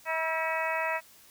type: harmonic tone with a mistuned harmonic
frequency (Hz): 321.3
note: E4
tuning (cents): -44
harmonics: 2 / 3 / 4 / 5 / 6 / 7 / 8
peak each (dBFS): -33 / -33 / -37 / -39 / -34 / -39 / -36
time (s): 0.05-1.01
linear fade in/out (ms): 50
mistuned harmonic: 4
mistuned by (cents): +42
effects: white hiss -56 dBFS RMS until 1.3 s